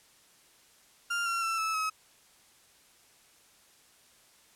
35% pulse tone with pitch steps, 1396.9 / 1366.6 / 1336.9 / 1307.9 / 1279.5 Hz, F6 / F6 / E6 / E6 / D#6, 0 / -38 / +24 / -14 / +48 cents, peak -27 dBFS, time 1.1-1.9 s, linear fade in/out 10 ms, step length 160 ms, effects white hiss -61 dBFS RMS until 4.55 s + low-pass 11000 Hz 12 dB/octave

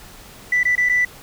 sine tone with dropouts, 1979 Hz, B6, 3 cents sharp, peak -13 dBFS, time 0.52-1.05 s, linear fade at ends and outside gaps 5 ms, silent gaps 0.632-0.652 / 0.754-0.778 / 0.89-0.895 s, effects tanh soft clip ceiling -10 dBFS + pink hiss -42 dBFS RMS until 1.22 s

